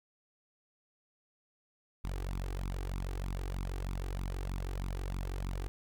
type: tone with flanger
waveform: sawtooth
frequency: 46.23 Hz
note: F#1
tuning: 1 cent flat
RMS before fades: -37 dBFS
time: 2.04-5.68 s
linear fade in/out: 0 ms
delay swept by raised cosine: 0.81 to 2.61 ms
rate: 3.2 Hz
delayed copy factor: +0.75
effects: none